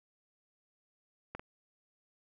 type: clicks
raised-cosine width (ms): 0.5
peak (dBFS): -25 / -30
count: 2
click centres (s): 1.35 / 1.395
effects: none